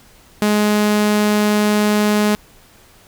sawtooth tone, 209.6 Hz, G#3, 16 cents sharp, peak -9 dBFS, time 0.42-2.35 s, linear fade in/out 0 ms, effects pink hiss -48 dBFS RMS until 3.07 s

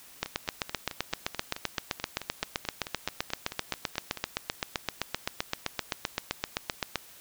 two click trains, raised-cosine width 0.2 ms, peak -19 / -10 dBFS, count 19 / 53, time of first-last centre 0.26-4.173 / 0.23-6.957 s, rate 4.6 / 7.73 Hz, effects white hiss -52 dBFS RMS until 7.2 s

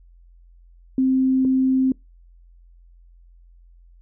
sine tone pair in turn, 261.8 / 261.8 Hz, C4 / C4, +1 / +1 cents, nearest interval unison, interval 0 cents, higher neither, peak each -15 dBFS, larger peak neither, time 0.98-1.45 / 1.45-1.92 s, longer neither, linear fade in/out 2 ms, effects noise-tail reverb RT60 0.2 s tail -26 dB re dry + added 43 Hz sine -47 dBFS peak until 4.01 s

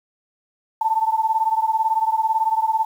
sine beating tone pair, 880 / 898 Hz, A5 / A5, 0 / +35 cents, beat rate 18 Hz, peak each -19 / -21 dBFS, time 0.81-2.85 s, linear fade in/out 5 ms, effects 8-bit

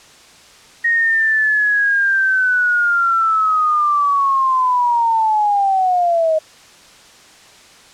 sine linear sweep, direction down, 1873 to 622.3 Hz, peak -12 dBFS, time 0.84-6.39 s, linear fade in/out 10 ms, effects white hiss -44 dBFS RMS until 7.93 s + low-pass 7000 Hz 12 dB/octave

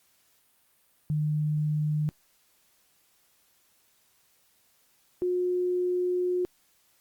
sine tone pair in turn, 151.4 / 360.1 Hz, D#3 / F#4, -47 / -47 cents, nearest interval octave + minor third, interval 1500 cents, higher second, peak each -24 dBFS, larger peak neither, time 1.1-2.09 / 5.22-6.45 s, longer second, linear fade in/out 0 ms, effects white hiss -66 dBFS RMS until 7 s + Opus 48 kbps

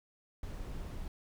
brown noise, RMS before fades -41 dBFS, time 0.43-1.08 s, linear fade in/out 2 ms, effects none

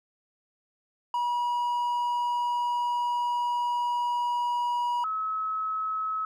triangle / sine tone pair in turn, 965 / 1288.1 Hz, B5 / E6, -40 / -40 cents, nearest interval perfect fourth, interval 500 cents, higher second, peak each -23 / -27 dBFS, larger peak first, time 1.14-5.04 / 5.04-6.25 s, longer first, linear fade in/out 2 ms, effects none

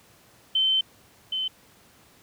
sine tone pair in turn, 3085 / 3062 Hz, G7 / G7, -28 / -41 cents, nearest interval unison, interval 13 cents, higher first, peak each -19 / -25 dBFS, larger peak first, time 0.55-0.81 / 1.32-1.48 s, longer first, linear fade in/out 5 ms, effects pink hiss -56 dBFS RMS until 2.22 s + high-pass 80 Hz 12 dB/octave

